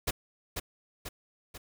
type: noise with echo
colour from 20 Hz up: pink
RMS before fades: -29 dBFS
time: 0.07-0.11 s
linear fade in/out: 10 ms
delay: 490 ms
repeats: 3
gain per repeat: -5 dB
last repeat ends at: 1.58 s
effects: none